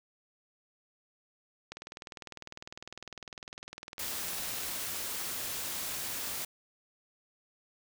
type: click train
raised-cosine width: 0.2 ms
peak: -25 dBFS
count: 61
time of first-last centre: 1.72-4.735 s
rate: 19.9 Hz
type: noise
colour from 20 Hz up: white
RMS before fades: -37 dBFS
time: 3.99-6.45 s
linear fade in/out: 5 ms
effects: none